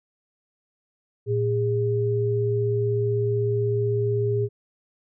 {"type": "tone pair together", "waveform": "sine", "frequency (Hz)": [114.5, 408], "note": ["A#2", "G#4"], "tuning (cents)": [-31, -31], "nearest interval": "octave + minor seventh", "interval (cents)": 2200, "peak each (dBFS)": -23, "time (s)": [1.26, 4.49], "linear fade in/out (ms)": 50, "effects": []}